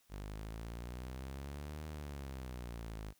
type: exponential two-way sweep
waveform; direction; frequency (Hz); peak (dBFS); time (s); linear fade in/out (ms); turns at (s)
sawtooth; up then down; 49 to 77.5 to 51.3; -39; 0.09-3.14; 50; 1.86
effects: white hiss -72 dBFS RMS until 3.19 s